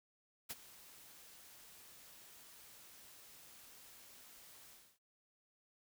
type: noise with ADSR envelope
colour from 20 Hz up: white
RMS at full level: -42 dBFS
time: 0.49-4.99 s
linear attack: 19 ms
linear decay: 29 ms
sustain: -17 dB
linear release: 290 ms
effects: none